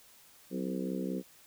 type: harmonic tone with a mistuned harmonic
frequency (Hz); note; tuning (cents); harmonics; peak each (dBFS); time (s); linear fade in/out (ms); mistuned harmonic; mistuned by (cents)
64.6; C2; -21; 3 / 4 / 5 / 6 / 7 / 8; -36 / -38 / -40 / -42 / -43 / -44; 0.5-1.23; 50; 3; -63
effects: white hiss -59 dBFS RMS until 1.46 s